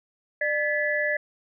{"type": "tone cluster", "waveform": "sine", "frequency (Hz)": [597, 1719, 1981], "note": ["D5", "A6", "B6"], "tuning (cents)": [28, -41, 5], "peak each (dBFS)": [-27, -26, -28], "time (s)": [0.41, 1.17], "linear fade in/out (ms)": 5, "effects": []}